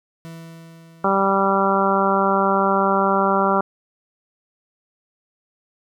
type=tone with exponential decay; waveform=40% pulse; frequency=164.6 Hz; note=E3; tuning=2 cents flat; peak=-32 dBFS; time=0.25-2.65 s; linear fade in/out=0 ms; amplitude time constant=520 ms
type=harmonic tone; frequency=195.3 Hz; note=G3; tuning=6 cents flat; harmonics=1 / 2 / 3 / 4 / 5 / 6 / 7; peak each=-23 / -23 / -23 / -23 / -23 / -23 / -23 dBFS; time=1.04-3.61 s; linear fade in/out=5 ms
effects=none